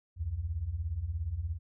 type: beating tone pair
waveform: sine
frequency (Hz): 69.3 / 86.3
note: C#2 / F2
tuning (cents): 0 / -20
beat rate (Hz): 17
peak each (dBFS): -37 / -33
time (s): 0.16-1.59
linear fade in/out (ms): 50
effects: none